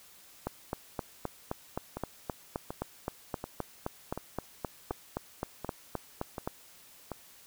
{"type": "two click trains", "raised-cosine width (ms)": 1, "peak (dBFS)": [-22, -18], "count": [8, 24], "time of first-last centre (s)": [[1.97, 7.117], [0.47, 6.475]], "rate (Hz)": [1.36, 3.83], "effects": ["white hiss -56 dBFS RMS until 7.46 s"]}